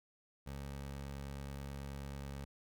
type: tone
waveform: 20% pulse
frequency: 69.3 Hz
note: C#2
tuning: in tune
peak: -38 dBFS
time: 0.46-2.45 s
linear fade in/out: 10 ms
effects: none